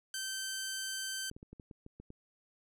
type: tone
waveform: 10% pulse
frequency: 1549 Hz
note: G6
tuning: 21 cents flat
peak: -28 dBFS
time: 0.14-1.3 s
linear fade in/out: 2 ms
type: clicks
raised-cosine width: 3 ms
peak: -36 dBFS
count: 9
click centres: 1.314 / 1.365 / 1.429 / 1.53 / 1.598 / 1.712 / 1.864 / 2 / 2.104 s
effects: none